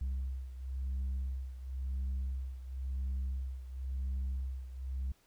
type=beating tone pair; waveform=sine; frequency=65.41 / 66.37 Hz; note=C2 / C2; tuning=0 / +25 cents; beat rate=0.96 Hz; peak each=-34 / -38 dBFS; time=0.01-5.12 s; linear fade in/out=5 ms; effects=tanh soft clip ceiling -31 dBFS + pink hiss -69 dBFS RMS until 5.26 s